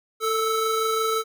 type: tone pair together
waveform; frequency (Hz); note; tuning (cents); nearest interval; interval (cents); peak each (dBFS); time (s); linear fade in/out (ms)
square; 444.6 / 1308; A4 / E6; +18 / -14; octave + perfect fifth; 1868; -25; 0.2-1.24; 50
effects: none